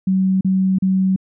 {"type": "tone bursts", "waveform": "sine", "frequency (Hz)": 189.2, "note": "F#3", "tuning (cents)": 39, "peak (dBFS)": -13, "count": 3, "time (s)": [0.07, 1.162], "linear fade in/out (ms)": 5, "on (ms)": 340, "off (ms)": 36, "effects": []}